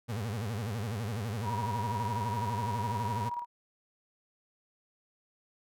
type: tone with vibrato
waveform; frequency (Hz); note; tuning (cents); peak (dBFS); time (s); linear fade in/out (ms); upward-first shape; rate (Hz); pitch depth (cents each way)
35% pulse; 108.6; A2; -22; -31; 0.08-3.3; 20; sine; 12; 190
type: tone with tremolo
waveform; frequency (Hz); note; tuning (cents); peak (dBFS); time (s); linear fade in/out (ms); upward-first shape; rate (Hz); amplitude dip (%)
sine; 960; B5; -49; -31; 1.42-3.46; 50; square; 19; 50
effects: none